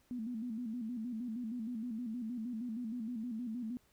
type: tone with vibrato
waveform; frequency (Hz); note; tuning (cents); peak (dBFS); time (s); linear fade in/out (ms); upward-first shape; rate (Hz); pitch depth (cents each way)
sine; 233.1; A#3; 0; -37; 0.11-3.77; 0; square; 6.4; 100
effects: pink hiss -71 dBFS RMS until 3.92 s